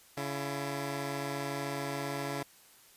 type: tone pair together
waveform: 10% pulse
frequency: 140.89 / 335.1 Hz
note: C#3 / E4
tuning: +28 / +29 cents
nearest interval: octave + minor third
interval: 1501 cents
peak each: -27 / -31 dBFS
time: 0.17-2.43 s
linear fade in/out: 5 ms
effects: white hiss -59 dBFS RMS until 2.96 s + resampled to 32000 Hz